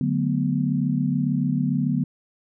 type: chord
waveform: sine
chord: B minor seventh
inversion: first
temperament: equal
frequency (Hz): 146.83 / 185 / 220 / 246.9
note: D3 / F#3 / A3 / B3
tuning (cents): 0 / 0 / 0 / 0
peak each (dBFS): -24 / -26 / -29 / -24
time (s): 0.01-2.04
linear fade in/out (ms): 2
effects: none